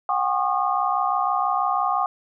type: tone cluster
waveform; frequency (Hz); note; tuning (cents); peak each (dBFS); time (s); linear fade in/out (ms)
sine; 734 / 800 / 1089 / 1216; F#5 / G5 / C#6 / D#6; -14 / +35 / -31 / -40; -25; 0.09-2.06; 2
effects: none